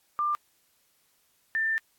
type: tone pair in turn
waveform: sine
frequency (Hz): 1192 / 1786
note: D6 / A6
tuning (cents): +25 / +25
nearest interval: perfect fifth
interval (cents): 700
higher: second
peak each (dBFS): -24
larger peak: neither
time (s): 0.19-0.35 / 1.55-1.78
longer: second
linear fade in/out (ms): 0
effects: white hiss -68 dBFS RMS until 1.98 s + AAC 64 kbps